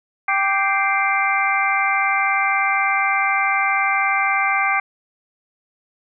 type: harmonic tone with a mistuned harmonic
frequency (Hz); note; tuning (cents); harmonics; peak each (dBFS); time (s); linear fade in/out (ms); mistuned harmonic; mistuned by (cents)
392; G4; 0; 2 / 3 / 4 / 5 / 6; -22 / -22 / -24 / -21 / -24; 0.28-4.8; 5; 5; +110
effects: none